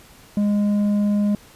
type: tone with low-pass filter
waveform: square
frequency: 205.8 Hz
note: G#3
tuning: 16 cents flat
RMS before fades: -19 dBFS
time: 0.37-1.35 s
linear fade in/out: 2 ms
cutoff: 420 Hz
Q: 1
effects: pink hiss -48 dBFS RMS until 1.55 s + resampled to 32000 Hz